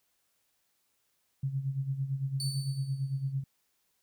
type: tone with tremolo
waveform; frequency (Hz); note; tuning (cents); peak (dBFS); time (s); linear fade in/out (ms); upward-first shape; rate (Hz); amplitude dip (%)
sine; 135.8; C#3; -35; -27; 1.43-3.44; 5; sine; 8.9; 70
type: tone with exponential decay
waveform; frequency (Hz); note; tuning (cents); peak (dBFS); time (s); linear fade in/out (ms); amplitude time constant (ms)
30% pulse; 4513; C#8; +30; -30; 2.4-3.32; 1; 200
effects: white hiss -75 dBFS RMS until 4.02 s